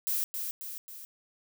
violet noise with echo, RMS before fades -30 dBFS, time 0.07-0.24 s, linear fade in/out 0 ms, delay 270 ms, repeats 3, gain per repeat -5 dB, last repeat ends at 1.05 s, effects none

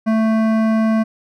sine tone with hard clipping, 221.2 Hz, A3, 9 cents sharp, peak -15 dBFS, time 0.06-1.04 s, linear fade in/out 20 ms, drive 14 dB, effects none

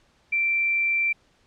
sine tone, 2349 Hz, D7, in tune, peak -20 dBFS, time 0.32-1.13 s, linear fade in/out 10 ms, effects pink hiss -62 dBFS RMS until 1.46 s + low-pass 6000 Hz 12 dB/octave

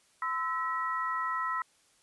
sine tone cluster, 1024 / 1312 / 1922 Hz, C6 / E6 / B6, -38 / -9 / -48 cents, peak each -34 / -32 / -37 dBFS, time 0.22-1.62 s, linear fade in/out 2 ms, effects white hiss -66 dBFS RMS until 2.02 s + resampled to 24000 Hz

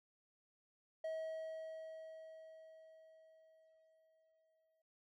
triangle tone with exponential decay, 640 Hz, D#5, 49 cents sharp, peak -37 dBFS, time 1.04-4.82 s, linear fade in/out 5 ms, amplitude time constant 820 ms, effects none

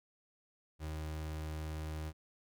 35% pulse tone, 77.78 Hz, D#2, in tune, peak -37 dBFS, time 0.79-2.13 s, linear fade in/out 50 ms, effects none

